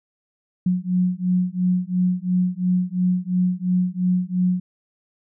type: beating tone pair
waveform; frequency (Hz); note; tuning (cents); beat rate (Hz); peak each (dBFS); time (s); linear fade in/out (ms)
sine; 180 / 182.9; F#3 / F#3; -47 / -20; 2.9; -21; 0.66-4.6; 5
effects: none